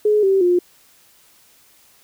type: tone with pitch steps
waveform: sine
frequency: 421.9 / 386.9 / 354.8 Hz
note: G#4 / G4 / F4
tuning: +27 / -23 / +27 cents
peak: -12 dBFS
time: 0.05-0.59 s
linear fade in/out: 5 ms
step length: 180 ms
effects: white hiss -53 dBFS RMS until 2.03 s